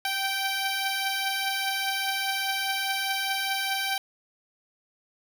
10% pulse beating tone pair, 775 / 779.9 Hz, G5 / G5, -20 / -9 cents, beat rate 4.9 Hz, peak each -25 / -19 dBFS, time 0.05-3.98 s, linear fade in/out 2 ms, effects none

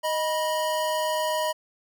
square tone pair together, 622.3 / 973.9 Hz, D#5 / B5, 0 / -24 cents, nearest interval minor sixth, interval 776 cents, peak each -27 / -28 dBFS, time 0.03-1.53 s, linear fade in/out 20 ms, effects none

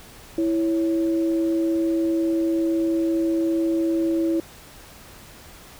sine tone pair together, 330 / 555 Hz, E4 / C#5, +2 / +2 cents, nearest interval major sixth, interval 900 cents, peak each -19 / -30 dBFS, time 0.38-4.4 s, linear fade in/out 2 ms, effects pink hiss -45 dBFS RMS until 5.79 s

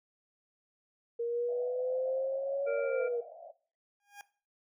sine exponential two-way sweep, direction up then down, 466.2 to 569 to 466.2 Hz, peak -30 dBFS, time 1.19-3.21 s, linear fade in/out 10 ms, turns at 2.78 s
white band-pass noise, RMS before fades -48 dBFS, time 1.48-3.52 s, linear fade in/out 10 ms, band 580 to 700 Hz, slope 96 dB/octave
harmonic tone, 466.2 Hz, A#4, in tune, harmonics 1 / 3 / 5, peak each -33 / -43 / -47 dBFS, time 2.66-3.09 s, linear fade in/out 20 ms
20% pulse tone with exponential growth, 813 Hz, G#5, 37 cents flat, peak -37 dBFS, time 4-4.21 s, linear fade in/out 1 ms, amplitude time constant 44 ms
effects noise-tail reverb RT60 0.4 s tail -17 dB re dry

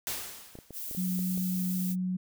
white noise with exponential decay, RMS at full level -32 dBFS, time 0.07-0.9 s, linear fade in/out 0 ms, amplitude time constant 180 ms
clicks, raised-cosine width 2 ms, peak -31 dBFS, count 7, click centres 0.554 / 0.588 / 0.707 / 0.912 / 0.949 / 1.191 / 1.377 s
violet noise, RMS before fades -38 dBFS, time 0.72-1.96 s, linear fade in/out 50 ms
sine tone, 183.7 Hz, F#3, 12 cents flat, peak -28 dBFS, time 0.97-2.17 s, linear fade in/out 10 ms
effects none

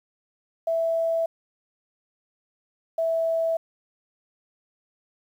sine tone pair in turn, 659.3 / 656.4 Hz, E5 / E5, 0 / -8 cents, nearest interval unison, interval 8 cents, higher first, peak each -21 dBFS, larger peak neither, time 0.67-1.26 / 2.98-3.57 s, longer neither, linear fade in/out 5 ms, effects 9-bit

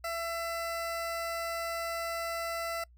20% pulse tone, 670 Hz, E5, 28 cents sharp, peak -28 dBFS, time 0.04-2.84 s, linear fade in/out 5 ms, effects noise-tail reverb RT60 0.1 s tail -25 dB re dry + added 60 Hz sine -55 dBFS peak until 2.97 s

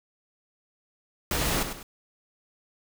pink noise with echo, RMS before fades -27 dBFS, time 1.31-1.63 s, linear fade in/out 2 ms, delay 100 ms, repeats 2, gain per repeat -8 dB, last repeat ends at 1.83 s, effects none

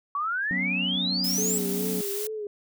sine exponential sweep, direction up, 1113 to 7902 Hz, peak -25 dBFS, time 0.15-1.58 s, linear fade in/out 2 ms
triangle chord, F# suspended fourth, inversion none, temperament equal with one note detuned, 185 / 243.3 / 277.2 Hz, F#3 / B3 / C#4, 0 / -26 / 0 cents, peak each -28 / -33 / -34 dBFS, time 0.51-2.01 s, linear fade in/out 0 ms
blue noise, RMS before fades -33 dBFS, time 1.24-2.27 s, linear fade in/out 2 ms
sine tone with vibrato, 417.4 Hz, G#4, 9 cents sharp, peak -30 dBFS, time 1.38-2.47 s, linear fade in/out 2 ms, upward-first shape sine, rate 2.4 Hz, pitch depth 77 cents each way
effects none

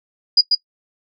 sine tone with echo, 4900 Hz, D#8, 27 cents flat, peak -8 dBFS, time 0.37-0.41 s, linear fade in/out 5 ms, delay 140 ms, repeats 1, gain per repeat -4 dB, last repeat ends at 0.55 s, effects noise-tail reverb RT60 0.1 s tail -18 dB re dry

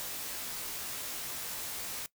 white noise with comb filter, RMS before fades -39 dBFS, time 0-2.06 s, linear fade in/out 0 ms, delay 18 ms, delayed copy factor -0.8, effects noise-tail reverb RT60 0.1 s tail -20 dB re dry

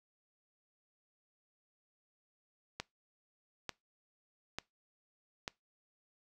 click train, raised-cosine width 0.2 ms, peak -20 dBFS, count 4, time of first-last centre 2.8-5.479 s, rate 1.12 Hz, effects noise-tail reverb RT60 0.2 s tail -23 dB re dry

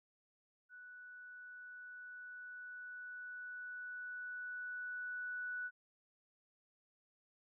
sine tone with level ramp, 1480 Hz, F#6, in tune, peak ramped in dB -52 to -39 dBFS, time 0.69-5.71 s, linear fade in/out 50 ms, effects none

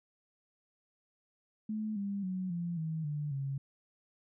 sine tone with pitch steps, 215.5 / 199.91 / 185.45 / 172.03 / 159.59 / 148.04 / 137.33 Hz, A3 / G3 / F#3 / F3 / D#3 / D3 / C#3, -36 / +34 / +4 / -26 / +44 / +14 / -16 cents, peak -33 dBFS, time 1.69-3.58 s, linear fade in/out 5 ms, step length 270 ms, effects none

